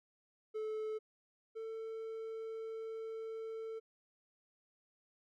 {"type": "tone pair in turn", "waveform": "triangle", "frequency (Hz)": [433.8, 446.3], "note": ["A4", "A4"], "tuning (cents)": [-25, 25], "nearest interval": "unison", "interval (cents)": 50, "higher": "second", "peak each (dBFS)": [-35, -39], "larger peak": "first", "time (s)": [[0.54, 0.99], [1.55, 3.8]], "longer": "second", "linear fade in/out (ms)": 20, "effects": []}